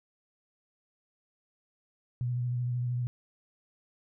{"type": "tone with vibrato", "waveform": "sine", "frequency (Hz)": 122.8, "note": "B2", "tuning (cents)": -9, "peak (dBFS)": -28, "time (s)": [2.21, 3.07], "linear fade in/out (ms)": 0, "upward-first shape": "triangle", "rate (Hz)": 13, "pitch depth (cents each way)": 30, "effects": []}